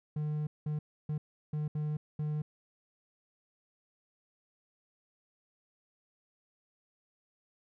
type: tone bursts at uneven times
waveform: triangle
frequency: 151.1 Hz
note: D3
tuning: 50 cents sharp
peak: -29 dBFS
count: 6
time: 0.16-0.47 / 0.66-0.79 / 1.09-1.18 / 1.53-1.68 / 1.75-1.97 / 2.19-2.42 s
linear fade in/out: 5 ms
effects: none